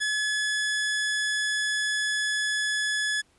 sawtooth tone, 1706 Hz, G#6, 46 cents sharp, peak -21 dBFS, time 0-3.22 s, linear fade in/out 20 ms, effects pink hiss -64 dBFS RMS until 3.38 s + resampled to 24000 Hz

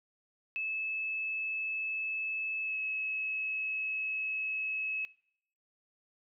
sine tone with pitch glide, 2607 to 2580 Hz, E7 to E7, -20 to -38 cents, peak -32 dBFS, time 0.56-5.05 s, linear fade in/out 0 ms, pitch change -18 cents, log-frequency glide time 2.63-2.77 s, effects noise-tail reverb RT60 0.7 s tail -22 dB re dry

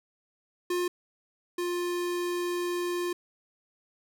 square tone pair in turn, 355.1 / 352 Hz, F4 / F4, +29 / +14 cents, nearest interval unison, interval 15 cents, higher first, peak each -27 / -29 dBFS, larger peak first, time 0.7-0.88 / 1.58-3.13 s, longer second, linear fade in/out 5 ms, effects none

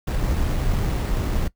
brown noise with sample-and-hold, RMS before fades -22 dBFS, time 0.07-1.48 s, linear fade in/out 5 ms, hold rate 6300 Hz, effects noise-tail reverb RT60 0.1 s tail -20 dB re dry

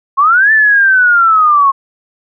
sine linear two-way sweep, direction up then down, 1060 to 1776 to 1078 Hz, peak -5 dBFS, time 0.17-1.72 s, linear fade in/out 20 ms, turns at 0.52 s, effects none

